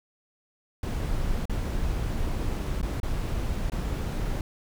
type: noise with dropouts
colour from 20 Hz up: brown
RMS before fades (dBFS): -28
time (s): 0.83-4.41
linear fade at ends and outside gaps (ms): 2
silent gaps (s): 1.455-1.496 / 2.815-2.828 / 3.001-3.031 / 3.699-3.719
effects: none